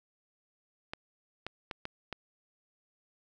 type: clicks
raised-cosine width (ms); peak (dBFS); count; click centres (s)
0.3; -21; 5; 0.935 / 1.466 / 1.712 / 1.854 / 2.127
effects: none